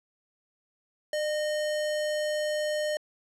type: tone with sample-and-hold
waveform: sine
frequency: 604 Hz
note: D5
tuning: 48 cents sharp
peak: -26 dBFS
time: 1.13-2.97 s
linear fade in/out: 2 ms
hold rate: 2450 Hz
effects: low-pass 9000 Hz 12 dB/octave